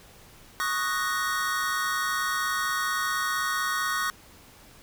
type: chord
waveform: square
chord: D# minor seventh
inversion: third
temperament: equal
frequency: 1108.7 / 1244.5 / 1480 / 1864.7 Hz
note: C#6 / D#6 / F#6 / A#6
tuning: 0 / 0 / 0 / 0 cents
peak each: -32 dBFS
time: 0.6-4.1 s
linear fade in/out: 0 ms
effects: pink hiss -52 dBFS RMS until 4.82 s